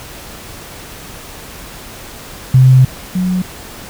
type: tone pair in turn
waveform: sine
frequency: 129.6 / 183.28 Hz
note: C3 / F#3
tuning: -16 / -16 cents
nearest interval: tritone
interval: 600 cents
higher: second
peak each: -3 / -12 dBFS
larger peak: first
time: 2.54-2.85 / 3.15-3.42 s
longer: first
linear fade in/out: 5 ms
effects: pink hiss -32 dBFS RMS until 3.89 s